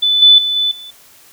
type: tone with level steps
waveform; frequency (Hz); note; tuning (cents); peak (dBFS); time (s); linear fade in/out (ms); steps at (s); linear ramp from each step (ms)
sine; 3496; A7; -12; -10 / -3 / -14 / -12 / -30; 0.02-0.91; 10; 0.22 / 0.38 / 0.56 / 0.71; 5
effects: white hiss -45 dBFS RMS until 1.32 s